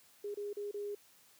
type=tone with dropouts; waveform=sine; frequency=410 Hz; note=G#4; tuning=22 cents flat; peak=-37 dBFS; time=0.24-0.95 s; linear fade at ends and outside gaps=5 ms; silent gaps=0.344-0.371 / 0.531-0.568 / 0.713-0.741 s; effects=white hiss -64 dBFS RMS until 1.39 s + high-pass 80 Hz 12 dB/octave